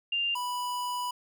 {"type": "tone pair in turn", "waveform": ["sine", "square"], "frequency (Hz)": [2794, 985.5], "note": ["F7", "B5"], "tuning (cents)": [0, -4], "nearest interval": "octave + tritone", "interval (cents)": 1804, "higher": "first", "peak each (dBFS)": [-26, -31], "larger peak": "first", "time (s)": [[0.12, 0.35], [0.35, 1.11]], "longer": "second", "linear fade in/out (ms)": 5, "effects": []}